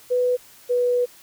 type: tone pair in turn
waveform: sine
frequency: 496.2 / 490.5 Hz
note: B4 / B4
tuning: +8 / -12 cents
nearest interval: unison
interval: 20 cents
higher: first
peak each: -17 dBFS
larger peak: neither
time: 0.1-0.37 / 0.69-1.06 s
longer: second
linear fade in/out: 20 ms
effects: white hiss -49 dBFS RMS until 1.22 s